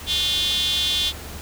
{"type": "tone with high-pass filter", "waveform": "square", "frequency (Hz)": 164.81, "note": "E3", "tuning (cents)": 0, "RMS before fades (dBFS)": -22, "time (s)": [0.06, 1.13], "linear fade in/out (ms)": 50, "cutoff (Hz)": 3400, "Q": 9.5, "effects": ["added 72 Hz sine -37 dBFS peak until 1.41 s", "pink hiss -37 dBFS RMS until 1.41 s"]}